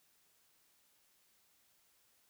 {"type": "silence", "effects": ["white hiss -72 dBFS RMS until 2.29 s"]}